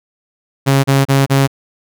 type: tone bursts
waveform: sawtooth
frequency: 136.9 Hz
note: C#3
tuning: 21 cents flat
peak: -5 dBFS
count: 4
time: 0.66-1.476 s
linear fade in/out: 20 ms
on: 180 ms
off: 32 ms
effects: none